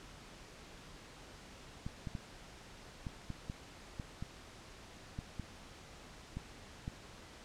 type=clicks; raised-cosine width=5 ms; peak=-28 dBFS; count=12; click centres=1.865 / 2.072 / 2.152 / 3.068 / 3.303 / 3.499 / 3.998 / 4.225 / 5.189 / 5.397 / 6.37 / 6.879 s; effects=pink hiss -54 dBFS RMS until 7.44 s + low-pass 7000 Hz 12 dB/octave